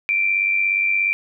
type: tone pair together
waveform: sine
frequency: 2349 / 2446 Hz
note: D7 / D#7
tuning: 0 / -30 cents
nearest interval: minor second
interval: 70 cents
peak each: -17 / -24 dBFS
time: 0.09-1.13 s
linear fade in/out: 0 ms
effects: none